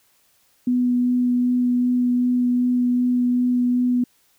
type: tone with vibrato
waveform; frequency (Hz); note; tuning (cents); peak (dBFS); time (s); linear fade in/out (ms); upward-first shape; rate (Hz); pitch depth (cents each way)
sine; 246.9; B3; 0; -16; 0.67-4.04; 5; sine; 2.6; 9
effects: white hiss -61 dBFS RMS until 4.38 s